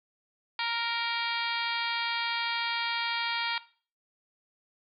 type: harmonic tone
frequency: 466.2 Hz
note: A#4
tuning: in tune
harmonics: 2 / 3 / 4 / 5 / 6 / 7 / 8 / 9 / 10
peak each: -34 / -38 / -38 / -36 / -41 / -38 / -39 / -39 / -41 dBFS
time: 0.59-3.58 s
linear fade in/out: 2 ms
effects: noise-tail reverb RT60 0.4 s tail -17 dB re dry